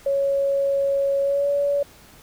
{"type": "tone with pitch glide", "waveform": "sine", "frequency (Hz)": [554.4, 569], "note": ["C#5", "C#5"], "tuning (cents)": [0, 45], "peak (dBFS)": -18, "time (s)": [0.06, 1.83], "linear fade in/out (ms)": 5, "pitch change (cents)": 45, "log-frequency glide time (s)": [1.21, 1.49], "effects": ["pink hiss -49 dBFS RMS until 2.22 s"]}